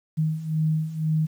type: beating tone pair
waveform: sine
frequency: 155.56 / 157.56 Hz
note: D#3 / D#3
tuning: 0 / +22 cents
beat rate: 2 Hz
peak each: -27 / -23 dBFS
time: 0.17-1.27 s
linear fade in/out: 20 ms
effects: 9-bit